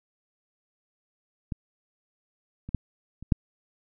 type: clicks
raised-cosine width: 5 ms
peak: -18 / -25 / -12 / -28 / -6 dBFS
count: 5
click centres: 1.522 / 2.69 / 2.747 / 3.226 / 3.322 s
effects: none